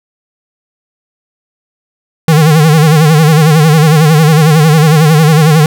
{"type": "tone with vibrato", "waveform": "square", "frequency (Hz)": 155.56, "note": "D#3", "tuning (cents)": 0, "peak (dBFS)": -4, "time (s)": [2.28, 5.66], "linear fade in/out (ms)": 2, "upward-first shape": "sine", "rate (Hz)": 11, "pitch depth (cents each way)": 99, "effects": []}